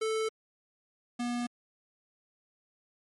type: tone pair in turn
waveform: square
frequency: 440 / 241.4 Hz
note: A4 / B3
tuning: 0 / -39 cents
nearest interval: minor seventh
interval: 1039 cents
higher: first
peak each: -29 / -31 dBFS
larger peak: first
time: 0.01-0.29 / 1.19-1.47 s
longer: neither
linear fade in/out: 10 ms
effects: MP3 48 kbps